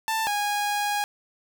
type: tone pair in turn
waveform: sawtooth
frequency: 887 / 823.3 Hz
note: A5 / G#5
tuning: +14 / -15 cents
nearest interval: minor second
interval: 129 cents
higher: first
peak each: -20 dBFS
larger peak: neither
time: 0.08-0.27 / 0.27-1.04 s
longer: second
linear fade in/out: 0 ms
effects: none